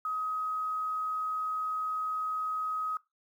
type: tone with quantisation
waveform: sine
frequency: 1264 Hz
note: D#6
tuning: 27 cents sharp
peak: -30 dBFS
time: 0.05-2.97 s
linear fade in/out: 2 ms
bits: 10
effects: noise-tail reverb RT60 0.2 s tail -19 dB re dry